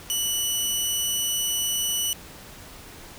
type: tone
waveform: 15% pulse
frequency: 2960 Hz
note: F#7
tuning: in tune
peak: -16 dBFS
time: 0.1-2.13 s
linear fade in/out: 0 ms
effects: pink hiss -44 dBFS RMS until 3.18 s